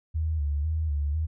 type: tone with vibrato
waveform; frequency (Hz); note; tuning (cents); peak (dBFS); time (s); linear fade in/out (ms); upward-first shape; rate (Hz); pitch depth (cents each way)
sine; 75.8; D#2; -45; -24; 0.14-1.27; 20; square; 2; 77
effects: none